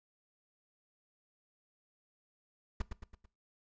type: noise with echo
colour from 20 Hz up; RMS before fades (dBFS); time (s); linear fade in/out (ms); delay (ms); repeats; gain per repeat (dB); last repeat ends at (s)
brown; -33; 2.8-2.82; 5; 110; 4; -6; 3.26
effects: noise-tail reverb RT60 0.3 s tail -20 dB re dry + resampled to 16000 Hz